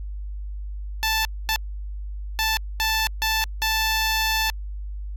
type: tone bursts at uneven times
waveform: 10% pulse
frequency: 880 Hz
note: A5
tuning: in tune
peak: -12 dBFS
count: 6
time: 1.03-1.25 / 1.49-1.56 / 2.39-2.57 / 2.8-3.07 / 3.22-3.44 / 3.62-4.5 s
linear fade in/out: 0 ms
effects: added 50 Hz sine -29 dBFS peak until 5.16 s + AAC 64 kbps